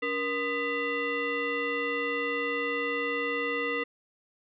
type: tone with frequency modulation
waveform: sine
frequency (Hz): 1235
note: D#6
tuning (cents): -13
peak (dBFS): -27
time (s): 0.02-3.84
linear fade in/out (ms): 10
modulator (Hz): 760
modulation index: 1.8
effects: none